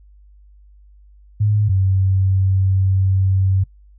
sine tone pair in turn, 104.8 / 95.46 Hz, G#2 / G2, +16 / -45 cents, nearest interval major second, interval 161 cents, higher first, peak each -13 / -13 dBFS, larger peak neither, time 1.4-1.69 / 1.69-3.64 s, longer second, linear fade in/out 10 ms, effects noise-tail reverb RT60 0.1 s tail -20 dB re dry + added 50 Hz sine -44 dBFS peak until 3.98 s

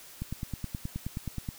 click train, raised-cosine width 5 ms, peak -21 dBFS, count 13, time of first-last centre 0.22-1.488 s, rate 9.46 Hz, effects white hiss -50 dBFS RMS until 1.58 s

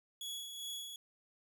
sawtooth tone with tremolo, 3366 Hz, G#7, 23 cents sharp, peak -37 dBFS, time 0.21-0.96 s, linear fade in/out 2 ms, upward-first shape sine, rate 2.5 Hz, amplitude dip 45%, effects none

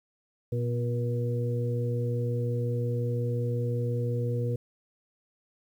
harmonic tone with a mistuned harmonic, 120 Hz, B2, 49 cents flat, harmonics 1 / 2 / 3 / 4, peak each -27 / -38 / -41 / -33 dBFS, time 0.52-4.56 s, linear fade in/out 5 ms, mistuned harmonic 2, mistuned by +40 cents, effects 10-bit

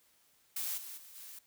blue noise with level steps, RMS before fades -37 / -46 / -54 / -49 dBFS, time 0.56-1.39 s, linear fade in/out 5 ms, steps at 0.77 / 0.97 / 1.15 s, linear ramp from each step 10 ms, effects white hiss -69 dBFS RMS until 1.46 s

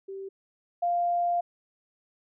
sine tone pair in turn, 388.5 / 697.6 Hz, G4 / F5, -16 / -2 cents, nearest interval minor seventh, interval 1014 cents, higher second, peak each -35 / -23 dBFS, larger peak second, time 0.08-0.29 / 0.82-1.41 s, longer second, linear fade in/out 10 ms, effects none

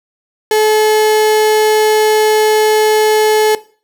35% pulse tone, 430.2 Hz, A4, 39 cents flat, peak -7 dBFS, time 0.51-3.55 s, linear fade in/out 2 ms, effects noise-tail reverb RT60 0.4 s tail -17 dB re dry

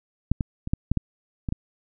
clicks, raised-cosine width 5 ms, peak -7 / -12 / -18 / -9 / -8 / -9 / -15 / -13 dBFS, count 8, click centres 0.316 / 0.408 / 0.674 / 0.735 / 0.916 / 0.973 / 1.488 / 1.524 s, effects none

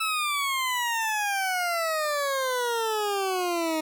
20% pulse exponential sweep, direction down, 1318.5 to 310.9 Hz, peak -20 dBFS, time 0-3.81 s, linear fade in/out 10 ms, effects none

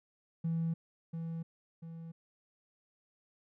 triangle tone with echo, 164.81 Hz, E3, in tune, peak -27 dBFS, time 0.44-0.74 s, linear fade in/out 10 ms, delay 690 ms, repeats 2, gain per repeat -7 dB, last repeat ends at 2.12 s, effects tanh soft clip ceiling -27 dBFS

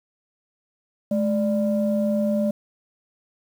sine tone pair together, 212.8 / 590.2 Hz, G#3 / D5, +42 / +8 cents, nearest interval octave + tritone, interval 1766 cents, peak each -20 / -23 dBFS, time 1.11-2.51 s, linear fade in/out 5 ms, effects tanh soft clip ceiling -12 dBFS + 8-bit

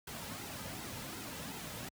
pink noise with flanger, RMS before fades -44 dBFS, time 0.07-1.89 s, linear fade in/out 5 ms, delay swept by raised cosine 1.7 to 2.8 ms, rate 2.7 Hz, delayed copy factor -0.55, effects high-pass 60 Hz 12 dB/octave

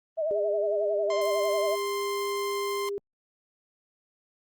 sine tone with vibrato, 623 Hz, D#5, 2 cents sharp, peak -25 dBFS, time 0.17-1.76 s, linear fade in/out 20 ms, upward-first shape sine, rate 11 Hz, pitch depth 87 cents each way
sine tone with pitch glide, 409.9 to 402.4 Hz, G#4 to G4, -23 to +45 cents, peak -29 dBFS, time 0.31-2.98 s, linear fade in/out 0 ms, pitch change -32 cents, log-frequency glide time 0.89-1.08 s
sawtooth tone, 1048 Hz, C6, 2 cents sharp, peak -28 dBFS, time 1.1-2.89 s, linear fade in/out 2 ms
effects Opus 24 kbps

